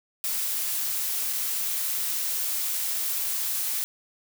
blue noise with dropouts, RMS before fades -28 dBFS, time 0.24-3.84 s, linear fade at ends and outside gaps 0 ms, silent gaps 1.329-1.333 s, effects none

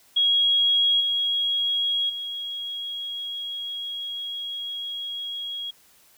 sine tone with level steps, 3302 Hz, G#7, 11 cents flat, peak -17 / -21 / -29 dBFS, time 0.16-5.71 s, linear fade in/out 10 ms, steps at 1 / 2.09 s, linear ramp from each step 10 ms, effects white hiss -57 dBFS RMS until 6.17 s

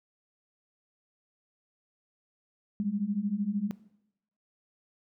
sine beating tone pair, 196 / 209 Hz, G3 / G#3, 0 / +11 cents, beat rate 13 Hz, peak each -33 / -29 dBFS, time 2.8-3.71 s, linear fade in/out 0 ms, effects noise-tail reverb RT60 0.8 s tail -18 dB re dry

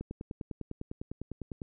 click train, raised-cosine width 3 ms, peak -25 dBFS, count 17, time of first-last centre 0.01-1.618 s, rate 9.95 Hz, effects none

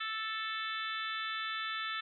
harmonic tone, 440 Hz, A4, in tune, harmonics 3 / 4 / 5 / 6 / 7 / 8 / 9, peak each -39 / -40 / -46 / -46 / -48 / -42 / -49 dBFS, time 0-2.01 s, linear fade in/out 10 ms, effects none

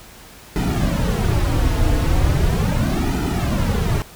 brown noise with flanger, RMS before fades -18 dBFS, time 0.56-4.02 s, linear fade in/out 0 ms, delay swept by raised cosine 1.8 to 5.2 ms, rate 0.38 Hz, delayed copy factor -0.8, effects pink hiss -42 dBFS RMS until 4.15 s

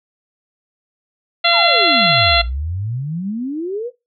harmonic tone, 684 Hz, F5, 36 cents flat, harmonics 1 / 2 / 3 / 4 / 5 / 6, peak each -18 / -18 / -18 / -18 / -18 / -18 dBFS, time 1.44-2.42 s, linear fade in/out 10 ms
sine exponential two-way sweep, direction down then up, 1064 to 56 to 512 Hz, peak -20 dBFS, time 1.52-3.91 s, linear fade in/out 50 ms, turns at 2.42 s
effects noise-tail reverb RT60 0.2 s tail -17 dB re dry

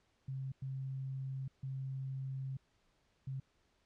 sine tone bursts at uneven times, 133.5 Hz, C3, 35 cents sharp, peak -38 dBFS, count 4, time 0.28-0.52 / 0.62-1.48 / 1.63-2.57 / 3.27-3.4 s, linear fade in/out 5 ms, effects pink hiss -75 dBFS RMS until 3.85 s + low-pass 6000 Hz 12 dB/octave

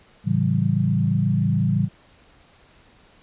sine chord, A dominant seventh, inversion none, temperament equal with one note detuned, 110 / 138.59 / 164.81 / 192.96 Hz, A2 / C#3 / E3 / G3, 0 / 0 / 0 / -27 cents, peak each -23 dBFS, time 0.24-1.89 s, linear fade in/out 50 ms, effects pink hiss -54 dBFS RMS until 3.22 s + resampled to 8000 Hz

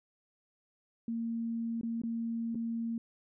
sine tone with dropouts, 230 Hz, A#3, 23 cents flat, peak -32 dBFS, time 1.08-2.98 s, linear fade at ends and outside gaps 2 ms, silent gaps 1.812-1.832 / 2.017-2.035 / 2.547-2.554 s, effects none

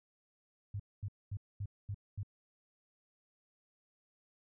sine tone bursts, 100.8 Hz, G2, 49 cents sharp, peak -36 dBFS, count 6, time 0.74-2.232 s, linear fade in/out 5 ms, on 57 ms, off 230 ms, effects none

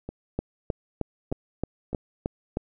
two click trains, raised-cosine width 2 ms, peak -13 / -21 dBFS, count 8 / 4, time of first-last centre 0.39-2.571 / 0.09-1.93 s, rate 3.21 / 1.63 Hz, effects none

